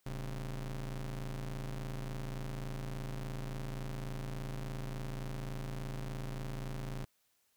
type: ring-modulated tone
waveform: 40% pulse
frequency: 80.7 Hz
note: E2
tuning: 36 cents flat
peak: -34 dBFS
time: 0.06-7.05 s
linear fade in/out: 5 ms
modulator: 52.1 Hz
effects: white hiss -75 dBFS RMS until 7.56 s